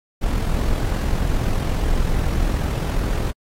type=noise with amplitude modulation; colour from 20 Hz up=brown; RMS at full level=-18 dBFS; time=0.21-3.32 s; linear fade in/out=20 ms; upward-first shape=sine; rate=42.5 Hz; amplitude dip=45%; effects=AAC 48 kbps